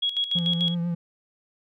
sine tone with tremolo, 3322 Hz, G#7, in tune, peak -21 dBFS, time 0.02-0.75 s, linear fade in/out 10 ms, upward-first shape square, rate 6.8 Hz, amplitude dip 70%
triangle tone with vibrato, 171.6 Hz, F3, 30 cents flat, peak -22 dBFS, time 0.35-0.95 s, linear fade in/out 10 ms, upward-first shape triangle, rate 8.1 Hz, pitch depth 37 cents each way
effects none

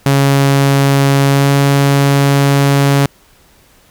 sawtooth tone with pitch glide, 138.59 to 139.96 Hz, C#3 to C#3, 0 to +17 cents, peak -4 dBFS, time 0.06-3.06 s, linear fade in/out 2 ms, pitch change +17 cents, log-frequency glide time 1.29-1.5 s, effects pink hiss -48 dBFS RMS until 3.9 s

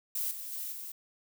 violet noise with level steps, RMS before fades -33 / -41 / -38 / -42 dBFS, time 0.15-0.92 s, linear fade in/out 5 ms, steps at 0.31 / 0.52 / 0.72 s, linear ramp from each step 2 ms, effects none

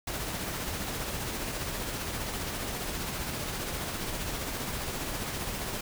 pink noise with tremolo, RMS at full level -33 dBFS, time 0.07-5.81 s, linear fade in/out 5 ms, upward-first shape triangle, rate 15 Hz, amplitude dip 35%, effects none

